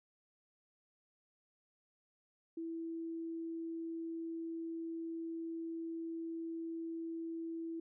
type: tone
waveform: sine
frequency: 329.6 Hz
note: E4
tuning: in tune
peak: -39 dBFS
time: 2.57-7.8 s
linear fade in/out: 5 ms
effects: none